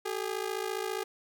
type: ring-modulated tone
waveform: sawtooth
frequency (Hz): 408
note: G#4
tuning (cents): -31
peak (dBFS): -25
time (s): 0.05-1.04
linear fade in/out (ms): 10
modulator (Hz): 27.4
effects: none